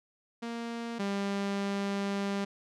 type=tone pair in turn; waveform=sawtooth; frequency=233.1 / 199.16 Hz; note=A#3 / G3; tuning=0 / +28 cents; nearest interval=minor third; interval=272 cents; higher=first; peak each=-31 / -26 dBFS; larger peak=second; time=0.42-0.99 / 0.99-2.45 s; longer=second; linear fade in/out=10 ms; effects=low-pass 6000 Hz 12 dB/octave